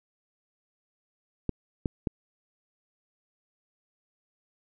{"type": "clicks", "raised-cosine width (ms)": 3, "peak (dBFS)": -14, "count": 3, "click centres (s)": [1.493, 1.858, 2.072], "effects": []}